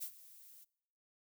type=noise with ADSR envelope; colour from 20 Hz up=violet; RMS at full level=-40 dBFS; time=0-0.65 s; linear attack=25 ms; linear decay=79 ms; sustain=-18 dB; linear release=18 ms; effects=noise-tail reverb RT60 0.8 s tail -24 dB re dry